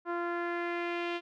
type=tone with low-pass filter sweep; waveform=sawtooth; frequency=345.4 Hz; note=F4; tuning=19 cents flat; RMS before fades=-34 dBFS; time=0.05-1.21 s; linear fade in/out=50 ms; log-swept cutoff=1300 to 3000 Hz; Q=2.4; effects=none